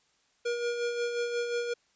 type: tone with tremolo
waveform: square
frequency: 476.8 Hz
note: A#4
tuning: 39 cents sharp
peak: -28 dBFS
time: 0.45-1.74 s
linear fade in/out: 10 ms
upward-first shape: sine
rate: 5.6 Hz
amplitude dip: 45%
effects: white hiss -69 dBFS RMS until 1.95 s + resampled to 16000 Hz